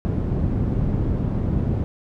white low-pass noise, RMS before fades -22 dBFS, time 0.05-1.84 s, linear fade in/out 0 ms, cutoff 170 Hz, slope 12 dB/octave, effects none

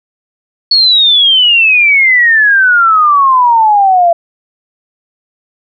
sine exponential sweep, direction down, 4414 to 670 Hz, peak -4 dBFS, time 0.71-4.13 s, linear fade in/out 5 ms, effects none

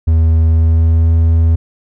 triangle tone with pitch glide, 80.8 to 82.02 Hz, E2 to E2, -34 to -8 cents, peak -5 dBFS, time 0.07-1.56 s, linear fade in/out 10 ms, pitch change +26 cents, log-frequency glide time 0.47-1.06 s, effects none

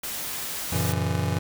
white noise, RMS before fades -32 dBFS, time 0.03-0.93 s, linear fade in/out 10 ms
click, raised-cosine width 0.3 ms, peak -21 dBFS, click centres 0.035 s
square chord, F# dominant seventh, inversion none, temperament just, 92.5 / 115.62 / 138.75 / 166.5 Hz, F#2 / A#2 / C#3 / E3, 0 / -14 / +2 / +18 cents, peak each -28 / -31 / -33 / -29 dBFS, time 0.72-1.39 s, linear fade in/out 5 ms
effects none

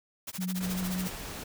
white noise with tremolo, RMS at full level -37 dBFS, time 0.27-1.11 s, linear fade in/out 5 ms, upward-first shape sine, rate 14 Hz, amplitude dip 100%
sine tone with vibrato, 183.7 Hz, F#3, 12 cents flat, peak -30 dBFS, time 0.38-1.08 s, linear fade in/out 10 ms, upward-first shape sine, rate 10 Hz, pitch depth 22 cents each way
pink noise, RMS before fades -40 dBFS, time 0.6-1.44 s, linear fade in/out 10 ms
effects none

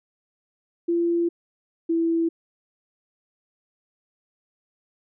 sine tone pair in turn, 341.1 / 331.4 Hz, F4 / E4, -41 / +9 cents, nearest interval unison, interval 50 cents, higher first, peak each -19 dBFS, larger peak neither, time 0.88-1.29 / 1.89-2.29 s, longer first, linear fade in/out 10 ms, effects none

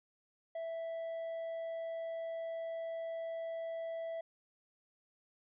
triangle tone, 659.3 Hz, E5, in tune, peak -36 dBFS, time 0.55-4.21 s, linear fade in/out 5 ms, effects resampled to 8000 Hz

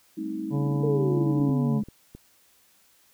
sine chord, A half-diminished seventh, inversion third, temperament just, 198 / 220 / 264 / 316.8 Hz, G3 / A3 / C4 / Eb4, +18 / 0 / +16 / +31 cents, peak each -37 / -37 / -37 / -31 dBFS, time 0.17-1.52 s, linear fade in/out 10 ms
harmonic tone, 141.8 Hz, C#3, 40 cents sharp, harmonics 1 / 2 / 3 / 4 / 5 / 6 / 7, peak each -24 / -35 / -35 / -41 / -44 / -46 / -42 dBFS, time 0.5-1.82 s, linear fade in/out 50 ms
sine exponential sweep, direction down, 458.5 to 206.9 Hz, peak -24 dBFS, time 0.83-1.83 s, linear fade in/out 5 ms
clicks, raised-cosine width 3 ms, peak -29 dBFS, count 5, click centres 1.4 / 1.495 / 1.835 / 1.886 / 2.15 s
effects white hiss -61 dBFS RMS until 3.13 s

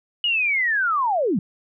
sine linear sweep, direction down, 2926 to 155.56 Hz, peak -18 dBFS, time 0.24-1.39 s, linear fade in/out 2 ms, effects none

